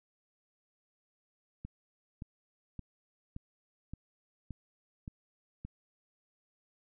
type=click train; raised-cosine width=5 ms; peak=-29 dBFS; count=8; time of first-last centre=1.65-5.65 s; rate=1.75 Hz; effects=none